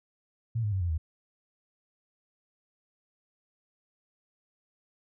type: tone with pitch steps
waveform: sine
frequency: 114.7 / 104.57 / 95.34 / 86.93 / 79.25 Hz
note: A#2 / G#2 / G2 / F2 / D#2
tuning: -28 / +12 / -48 / -7 / +32 cents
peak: -26 dBFS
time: 0.55-0.98 s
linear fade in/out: 10 ms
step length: 86 ms
effects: none